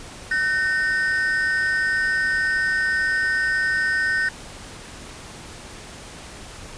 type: ring-modulated tone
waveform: triangle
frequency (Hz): 1676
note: G#6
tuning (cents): +15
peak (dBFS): -14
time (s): 0.31-4.29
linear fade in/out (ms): 5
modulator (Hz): 155
effects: pink hiss -39 dBFS RMS until 6.77 s + resampled to 22050 Hz